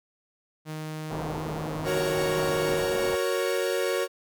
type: tone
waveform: sawtooth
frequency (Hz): 155.56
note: D#3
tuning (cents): 0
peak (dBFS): -29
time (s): 0.65-2.85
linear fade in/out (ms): 50
type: low-pass noise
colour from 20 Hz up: white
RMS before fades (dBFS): -35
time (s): 1.1-3.16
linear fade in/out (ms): 10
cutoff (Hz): 940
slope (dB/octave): 24
type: chord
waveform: 45% pulse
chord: F# major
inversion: none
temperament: equal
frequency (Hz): 370 / 466.2 / 554.4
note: F#4 / A#4 / C#5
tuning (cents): 0 / 0 / 0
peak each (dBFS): -29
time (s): 1.84-4.08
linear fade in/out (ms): 50
effects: none